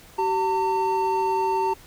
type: tone pair together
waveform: triangle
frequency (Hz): 383.2 / 904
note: G4 / A5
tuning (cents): -39 / +47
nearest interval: octave + minor third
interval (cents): 1486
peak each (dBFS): -23 / -20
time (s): 0.18-1.74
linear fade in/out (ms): 10
effects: pink hiss -49 dBFS RMS until 1.86 s